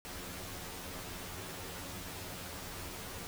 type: noise with comb filter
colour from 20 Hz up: pink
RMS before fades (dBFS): -44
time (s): 0.05-3.27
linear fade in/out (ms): 0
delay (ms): 11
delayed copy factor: +0.95
effects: none